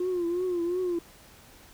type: tone with vibrato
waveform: sine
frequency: 353.9 Hz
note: F4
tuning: 23 cents sharp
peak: -24 dBFS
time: 0-0.99 s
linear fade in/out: 5 ms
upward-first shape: triangle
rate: 2.8 Hz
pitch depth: 92 cents each way
effects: tanh soft clip ceiling -23 dBFS + pink hiss -53 dBFS RMS until 1.73 s